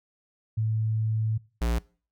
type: tone pair in turn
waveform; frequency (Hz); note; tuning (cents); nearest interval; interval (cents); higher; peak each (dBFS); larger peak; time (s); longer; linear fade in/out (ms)
sine / square; 110 / 58.27; A2 / A#1; 0 / 0; major seventh; 1100; first; -23 / -24; first; 0.57-1.38 / 1.61-1.79; first; 10
effects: noise-tail reverb RT60 0.4 s tail -23 dB re dry